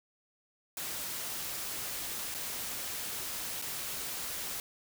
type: noise with dropouts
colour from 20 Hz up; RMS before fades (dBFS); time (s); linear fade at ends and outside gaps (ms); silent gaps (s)
white; -38; 0.77-4.6; 1; 2.342-2.347 / 3.616-3.622
effects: none